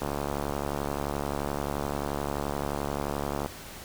click train, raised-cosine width 1 ms, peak -16 dBFS, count 247, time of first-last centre 0.02-3.461 s, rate 71.5 Hz, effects pink hiss -43 dBFS RMS until 3.84 s

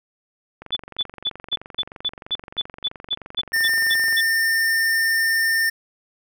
click train, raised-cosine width 0.5 ms, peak -22 dBFS, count 82, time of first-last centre 0.62-4.126 s, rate 23.1 Hz
sine tone bursts, 3474 Hz, A7, 23 cents flat, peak -19 dBFS, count 14, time 0.72-4.21 s, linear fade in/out 10 ms, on 45 ms, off 220 ms
square tone, 1808 Hz, A6, 47 cents sharp, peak -18 dBFS, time 3.53-5.7 s, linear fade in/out 10 ms
effects none

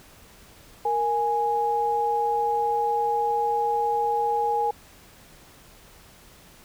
sine tone pair together, 466.2 / 830.6 Hz, A#4 / G#5, 0 / 0 cents, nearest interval minor seventh, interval 1000 cents, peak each -27 / -22 dBFS, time 0.85-4.71 s, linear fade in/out 5 ms, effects pink hiss -51 dBFS RMS until 6.64 s

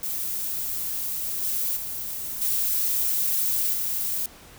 violet noise with level steps, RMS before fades -29 / -26 / -32 / -24 / -27 dBFS, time 0.03-4.26 s, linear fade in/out 2 ms, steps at 1.42 / 1.76 / 2.41 / 3.73 s, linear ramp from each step 10 ms, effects pink hiss -48 dBFS RMS until 4.58 s

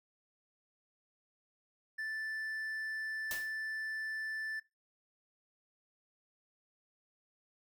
triangle tone, 1760 Hz, A6, in tune, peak -35 dBFS, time 1.98-4.6 s, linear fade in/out 10 ms
white noise with exponential decay, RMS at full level -38 dBFS, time 3.31-3.57 s, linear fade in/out 0 ms, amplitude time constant 56 ms
effects noise-tail reverb RT60 0.2 s tail -18 dB re dry

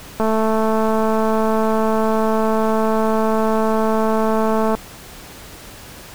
click train, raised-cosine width 1 ms, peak -6 dBFS, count 1002, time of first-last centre 0.2-4.75 s, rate 220 Hz, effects pink hiss -38 dBFS RMS until 6.14 s

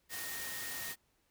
sine tone in noise, 1853 Hz, A#6, 11 cents flat, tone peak -45 dBFS, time 0.09-0.96 s, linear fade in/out 50 ms, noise white, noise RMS -42 dBFS, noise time 0.09-0.96 s, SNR -6 dB, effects pink hiss -75 dBFS RMS until 1.3 s

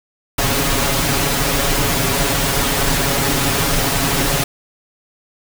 pink noise with comb filter, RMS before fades -17 dBFS, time 0.38-4.44 s, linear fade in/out 5 ms, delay 7.2 ms, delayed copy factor +0.8, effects none

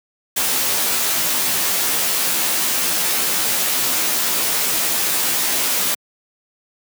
white noise with comb filter, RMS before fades -19 dBFS, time 0.36-5.95 s, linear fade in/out 10 ms, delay 14 ms, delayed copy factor -0.85, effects high-pass 150 Hz 12 dB/octave

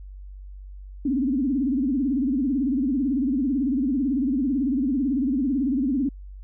sine tone with vibrato, 266.4 Hz, C4, 31 cents sharp, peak -20 dBFS, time 1.05-6.09 s, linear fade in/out 5 ms, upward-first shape sine, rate 18 Hz, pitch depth 180 cents each way, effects added 48 Hz sine -37 dBFS peak until 6.43 s

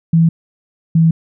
sine tone pair in turn, 164.81 / 163.39 Hz, E3 / E3, 0 / -15 cents, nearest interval unison, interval 15 cents, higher first, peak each -7 dBFS, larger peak neither, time 0.13-0.29 / 0.95-1.11 s, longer neither, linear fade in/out 5 ms, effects none

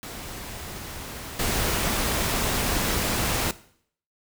pink noise with level steps, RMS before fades -37 / -25 dBFS, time 0.03-3.51 s, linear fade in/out 0 ms, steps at 1.39 s, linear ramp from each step 5 ms, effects noise-tail reverb RT60 0.6 s tail -17 dB re dry

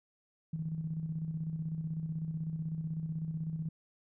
sine tone with tremolo, 160 Hz, D#3, 49 cents sharp, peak -32 dBFS, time 0.53-3.69 s, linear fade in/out 5 ms, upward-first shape square, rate 16 Hz, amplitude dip 50%, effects none

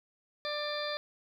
harmonic tone, 593 Hz, D5, 17 cents sharp, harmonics 1 / 2 / 3 / 4 / 6 / 7 / 8, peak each -36 / -41 / -41 / -45 / -41 / -44 / -42 dBFS, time 0.45-0.97 s, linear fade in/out 0 ms, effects 11-bit

